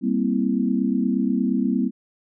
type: chord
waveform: sine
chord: C dominant seventh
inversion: second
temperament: equal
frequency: 196 / 233.1 / 261.6 / 329.6 Hz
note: G3 / Bb3 / C4 / E4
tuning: 0 / 0 / 0 / 0 cents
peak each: -24 / -23 / -23 / -29 dBFS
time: 0.01-1.91 s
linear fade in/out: 50 ms
effects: none